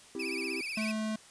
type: chord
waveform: triangle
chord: C major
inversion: none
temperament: equal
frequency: 261.6 / 329.6 / 392 Hz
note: C4 / E4 / G4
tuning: 0 / 0 / 0 cents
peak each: -39 / -37 / -37 dBFS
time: 0.15-0.61 s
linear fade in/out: 2 ms
type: tone with vibrato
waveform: 35% pulse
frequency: 2444 Hz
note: D#7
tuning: 32 cents flat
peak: -33 dBFS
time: 0.19-0.92 s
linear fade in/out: 10 ms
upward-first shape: triangle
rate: 16 Hz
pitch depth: 150 cents each way
type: tone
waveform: square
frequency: 217.1 Hz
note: A3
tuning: 23 cents flat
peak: -32 dBFS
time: 0.77-1.16 s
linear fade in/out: 5 ms
effects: white hiss -55 dBFS RMS until 1.3 s + resampled to 22050 Hz